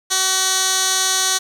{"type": "tone with band-pass filter", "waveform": "15% pulse", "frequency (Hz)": 377.7, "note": "F#4", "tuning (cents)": 36, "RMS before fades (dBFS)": -18, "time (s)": [0.1, 1.39], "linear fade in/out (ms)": 20, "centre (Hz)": 6100, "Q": 1.4, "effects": ["7-bit"]}